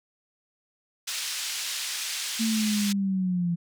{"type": "band-pass noise", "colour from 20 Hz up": "pink", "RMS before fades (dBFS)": -32, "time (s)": [1.07, 2.93], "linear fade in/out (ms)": 10, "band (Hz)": [3000, 8500], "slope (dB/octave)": 12}
{"type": "linear sweep", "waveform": "sine", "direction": "down", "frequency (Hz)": [227, 169.3], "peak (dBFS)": -23, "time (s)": [2.39, 3.56], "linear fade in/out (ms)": 20}
{"effects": []}